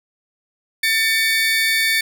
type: tone pair together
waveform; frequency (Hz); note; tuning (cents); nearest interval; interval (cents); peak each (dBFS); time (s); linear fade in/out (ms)
30% pulse; 1786 / 2255; A6 / C#7; +25 / +29; major third; 404; -16; 0.83-2.01; 5
effects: none